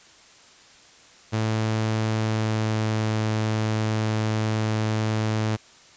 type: tone with pitch glide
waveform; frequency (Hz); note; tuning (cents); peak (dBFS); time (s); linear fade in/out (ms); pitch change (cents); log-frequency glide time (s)
sawtooth; 110 to 109.05; A2 to A2; 0 to -15; -18; 1.32-5.57; 20; -15; 2.13-2.96
effects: white hiss -51 dBFS RMS until 5.96 s + resampled to 16000 Hz